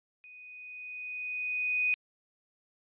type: tone with level ramp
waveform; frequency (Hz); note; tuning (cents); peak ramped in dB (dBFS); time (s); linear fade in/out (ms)
sine; 2489; D#7; 0; -49 to -24; 0.24-1.94; 0
effects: resampled to 8000 Hz